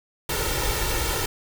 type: noise with comb filter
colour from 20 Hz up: pink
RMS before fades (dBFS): -25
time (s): 0.29-1.26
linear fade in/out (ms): 5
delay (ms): 2.2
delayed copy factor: +0.75
effects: none